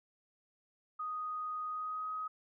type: tone with pitch glide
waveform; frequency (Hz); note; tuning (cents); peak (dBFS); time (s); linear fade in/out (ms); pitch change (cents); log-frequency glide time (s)
sine; 1244.5 to 1261.1; D#6 to D#6; 0 to +23; -36; 0.99-2.28; 10; +23; 1.68-2.09
effects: none